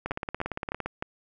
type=two click trains; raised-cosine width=0.5 ms; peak=-15 / -16 dBFS; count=4 / 15; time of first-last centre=0.11-1.025 / 0.06-0.86 s; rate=3.28 / 17.5 Hz; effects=none